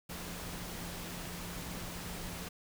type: tone in noise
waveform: sine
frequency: 174.61 Hz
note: F3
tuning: in tune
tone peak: -47 dBFS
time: 0.09-2.49 s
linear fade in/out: 10 ms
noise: pink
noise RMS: -43 dBFS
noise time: 0.09-2.49 s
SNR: -7 dB
effects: none